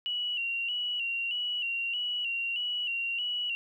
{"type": "tone with vibrato", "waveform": "sine", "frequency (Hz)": 2845, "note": "F7", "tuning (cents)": 31, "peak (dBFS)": -29, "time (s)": [0.06, 3.55], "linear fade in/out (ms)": 0, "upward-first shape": "square", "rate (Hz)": 1.6, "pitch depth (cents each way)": 54, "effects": ["11-bit"]}